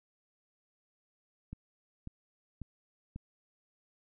click train, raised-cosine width 5 ms, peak -29 dBFS, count 4, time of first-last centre 1.53-3.16 s, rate 1.84 Hz, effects none

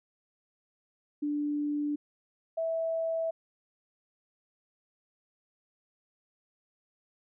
sine tone pair in turn, 293.7 / 654.4 Hz, D4 / E5, 0 / -13 cents, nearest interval octave + major second, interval 1387 cents, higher second, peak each -28 dBFS, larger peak neither, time 1.22-1.96 / 2.57-3.31 s, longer neither, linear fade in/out 10 ms, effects none

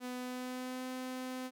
sawtooth tone with pitch glide, 249.7 to 256.1 Hz, B3 to C4, +19 to -37 cents, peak -35 dBFS, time 0-1.51 s, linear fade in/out 50 ms, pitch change +44 cents, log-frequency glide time 0.15-0.87 s, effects none

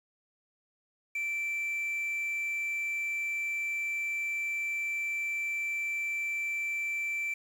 triangle tone, 2336 Hz, D7, 10 cents flat, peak -28 dBFS, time 1.15-7.34 s, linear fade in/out 5 ms, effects tanh soft clip ceiling -24 dBFS + 9-bit

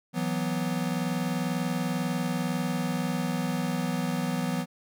square chord, E suspended second, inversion none, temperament equal, 164.81 / 185 / 246.9 Hz, E3 / F#3 / B3, 0 / 0 / 0 cents, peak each -32 dBFS, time 0.13-4.66 s, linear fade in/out 50 ms, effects none

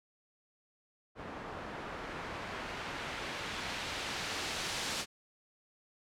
white noise with low-pass filter sweep, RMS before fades -40 dBFS, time 1.15-5.06 s, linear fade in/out 50 ms, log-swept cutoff 1000 to 5900 Hz, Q 0.72, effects none

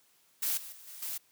blue noise with level steps, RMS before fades -31 / -45 / -52 / -47 / -37 dBFS, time 0.42-1.18 s, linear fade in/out 10 ms, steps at 0.57 / 0.72 / 0.87 / 1.02 s, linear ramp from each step 5 ms, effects white hiss -67 dBFS RMS until 1.31 s + high-pass 100 Hz 12 dB/octave

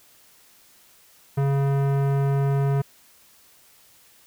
sine tone with tanh clipping, 138.7 Hz, C#3, 1 cent sharp, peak -21 dBFS, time 1.37-2.82 s, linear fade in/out 10 ms, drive 18 dB, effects white hiss -55 dBFS RMS until 4.26 s

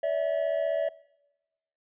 triangle tone pair together, 573 / 648.4 Hz, D5 / E5, -43 / -29 cents, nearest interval major second, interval 214 cents, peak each -26 dBFS, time 0.03-0.89 s, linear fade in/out 5 ms, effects noise-tail reverb RT60 1.0 s tail -23 dB re dry + resampled to 8000 Hz

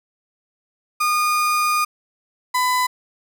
35% pulse tone pair in turn, 1222 / 1002.3 Hz, D#6 / B5, -32 / +25 cents, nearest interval minor third, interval 343 cents, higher first, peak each -15 dBFS, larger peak neither, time 1-1.85 / 2.54-2.87 s, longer first, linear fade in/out 10 ms, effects none

